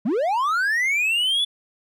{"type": "linear sweep", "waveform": "triangle", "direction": "up", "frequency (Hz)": [182.1, 3483], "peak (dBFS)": -17, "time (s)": [0.05, 1.45], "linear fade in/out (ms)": 10, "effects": []}